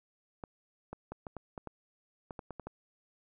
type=clicks; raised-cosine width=1 ms; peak=-27 dBFS; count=12; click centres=0.438 / 0.93 / 1.12 / 1.268 / 1.367 / 1.578 / 1.673 / 2.308 / 2.392 / 2.507 / 2.597 / 2.67 s; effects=none